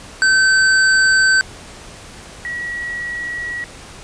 square / sine tone pair in turn, 1540 / 1921.9 Hz, G6 / B6, -31 / -48 cents, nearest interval major third, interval 383 cents, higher second, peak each -11 / -22 dBFS, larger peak first, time 0.22-1.41 / 2.45-3.64 s, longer neither, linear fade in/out 0 ms, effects pink hiss -37 dBFS RMS until 4.03 s + resampled to 22050 Hz

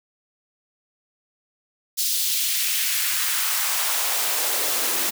white noise with high-pass filter sweep, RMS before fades -23 dBFS, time 1.97-5.11 s, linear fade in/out 20 ms, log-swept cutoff 4600 to 270 Hz, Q 1.3, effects none

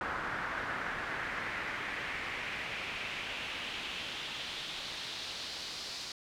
brown noise with band-pass filter sweep, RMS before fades -39 dBFS, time 0.01-6.12 s, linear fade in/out 2 ms, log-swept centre 1400 to 4700 Hz, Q 2.5, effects none

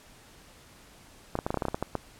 clicks, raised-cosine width 1 ms, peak -14 dBFS, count 12, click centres 1.354 / 1.389 / 1.465 / 1.505 / 1.543 / 1.573 / 1.622 / 1.653 / 1.684 / 1.745 / 1.826 / 1.953 s, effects pink hiss -54 dBFS RMS until 2.19 s + low-pass 12000 Hz 12 dB/octave

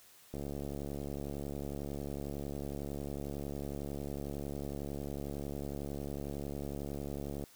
click train, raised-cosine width 2 ms, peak -27 dBFS, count 505, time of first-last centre 0.34-7.439 s, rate 71 Hz, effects white hiss -60 dBFS RMS until 7.55 s

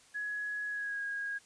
sine tone with pitch glide, 1679 to 1638.8 Hz, G#6 to G#6, +18 to -24 cents, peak -34 dBFS, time 0.14-1.39 s, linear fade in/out 20 ms, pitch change -42 cents, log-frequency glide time 0.68-1.02 s, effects white hiss -61 dBFS RMS until 1.45 s + resampled to 22050 Hz

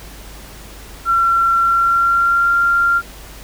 sine tone with pitch glide, 1361 to 1387.2 Hz, F6 to F6, -45 to -12 cents, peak -11 dBFS, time 1.05-3.02 s, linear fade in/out 50 ms, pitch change +33 cents, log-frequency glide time 1.56-2.54 s, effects added 50 Hz sine -37 dBFS peak until 3.43 s + pink hiss -38 dBFS RMS until 3.43 s

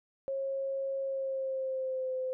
sine tone with pitch glide, 542 to 516 Hz, C#5 to C5, -39 to -24 cents, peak -31 dBFS, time 0.28-2.33 s, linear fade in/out 0 ms, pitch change -85 cents, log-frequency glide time 1.01-2.13 s, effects none

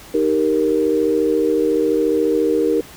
sine chord, Eb major, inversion none, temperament equal, 311.1 / 392 / 466.2 Hz, Eb4 / G4 / Bb4, 0 / 0 / 0 cents, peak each -19 / -20 / -17 dBFS, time 0.14-2.81 s, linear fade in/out 5 ms, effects pink hiss -40 dBFS RMS until 2.96 s

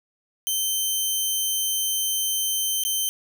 10% pulse tone with dropouts, 3100 Hz, G7, 20 cents flat, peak -14 dBFS, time 0.47-3.09 s, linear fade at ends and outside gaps 0 ms, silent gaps 2.837-2.85 s, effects none

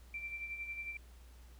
sine tone with tremolo, 2349 Hz, D7, in tune, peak -38 dBFS, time 0.14-0.97 s, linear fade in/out 2 ms, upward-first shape sine, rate 11 Hz, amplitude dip 55%, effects added 60 Hz sine -54 dBFS peak until 1.59 s + pink hiss -65 dBFS RMS until 1.59 s

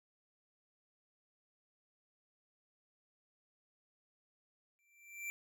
square tone with exponential growth, 2349 Hz, D7, in tune, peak -38 dBFS, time 4.79-5.3 s, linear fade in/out 0 ms, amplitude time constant 110 ms, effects none

